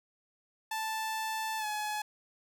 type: tone with pitch glide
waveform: sawtooth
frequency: 880 to 846.6 Hz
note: A5 to G#5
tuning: 0 to +33 cents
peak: -29 dBFS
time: 0.71-2.02 s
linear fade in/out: 5 ms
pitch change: -67 cents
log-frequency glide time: 1.58-1.66 s
effects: none